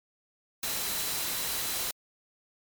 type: tone in noise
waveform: sine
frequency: 4010 Hz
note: B7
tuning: 26 cents sharp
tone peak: -41 dBFS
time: 0.63-1.91 s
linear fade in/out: 2 ms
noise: white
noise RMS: -32 dBFS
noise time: 0.63-1.91 s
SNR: -12 dB
effects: MP3 96 kbps